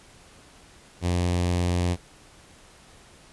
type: tone with notch filter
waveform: sawtooth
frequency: 88.3 Hz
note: F2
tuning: 20 cents sharp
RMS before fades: -24 dBFS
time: 1.01-1.97 s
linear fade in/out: 50 ms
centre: 1400 Hz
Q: 1.8
effects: pink hiss -52 dBFS RMS until 3.32 s + resampled to 24000 Hz